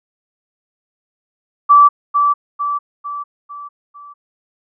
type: tone with echo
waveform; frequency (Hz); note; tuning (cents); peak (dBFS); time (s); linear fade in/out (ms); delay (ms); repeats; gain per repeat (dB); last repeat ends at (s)
sine; 1159; D6; -23; -4; 1.69-1.89; 20; 450; 5; -6; 4.14
effects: none